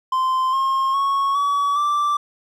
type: tone with pitch steps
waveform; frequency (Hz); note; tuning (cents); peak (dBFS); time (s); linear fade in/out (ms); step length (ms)
triangle; 1039 / 1070.7 / 1103.3 / 1137 / 1171.6; C6 / C6 / C#6 / C#6 / D6; -12 / +40 / -9 / +44 / -5; -15; 0.12-2.17; 5; 410
effects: none